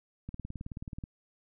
click train, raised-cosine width 5 ms, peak -27 dBFS, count 15, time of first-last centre 0.29-1.039 s, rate 18.7 Hz, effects none

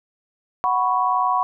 sine chord, F# suspended fourth, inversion none, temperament equal, 740 / 987.8 / 1108.7 Hz, F#5 / B5 / C#6, 0 / 0 / 0 cents, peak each -22 / -21 / -21 dBFS, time 0.64-1.43 s, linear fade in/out 0 ms, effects none

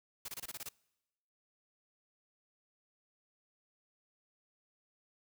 white noise bursts, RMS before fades -43 dBFS, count 8, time 0.25-0.69 s, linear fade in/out 5 ms, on 34 ms, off 24 ms, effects noise-tail reverb RT60 1.0 s tail -25 dB re dry

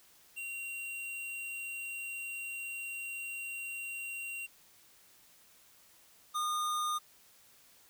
square tone pair in turn, 2754 / 1220.8 Hz, F7 / D#6, -25 / -33 cents, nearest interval octave + major second, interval 1408 cents, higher first, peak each -39 / -32 dBFS, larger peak second, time 0.36-4.47 / 6.34-6.99 s, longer first, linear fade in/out 20 ms, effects white hiss -62 dBFS RMS until 7.89 s

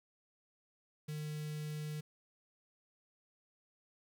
square tone with notch filter, 151.6 Hz, D#3, 45 cents flat, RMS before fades -41 dBFS, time 1.08-2.01 s, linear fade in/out 10 ms, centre 870 Hz, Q 0.51, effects 11-bit

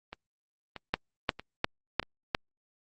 two click trains, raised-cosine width 0.3 ms, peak -9 / -24 dBFS, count 5 / 4, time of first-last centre 0.94-2.348 / 0.13-2.029 s, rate 2.84 / 1.58 Hz, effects Opus 32 kbps

